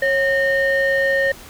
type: tone pair together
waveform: sine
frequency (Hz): 546 / 1836.5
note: C#5 / A#6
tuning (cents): -26 / -26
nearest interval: octave + major sixth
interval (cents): 2100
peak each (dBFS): -16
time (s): 0.02-1.32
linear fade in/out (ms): 5
effects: tanh soft clip ceiling -11 dBFS + pink hiss -40 dBFS RMS until 1.49 s